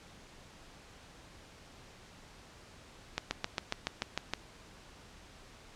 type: slowing click train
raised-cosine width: 0.2 ms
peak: -14 dBFS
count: 9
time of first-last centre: 3.18-4.336 s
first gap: 130 ms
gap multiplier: 1.03
effects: pink hiss -55 dBFS RMS until 5.75 s + low-pass 7000 Hz 12 dB/octave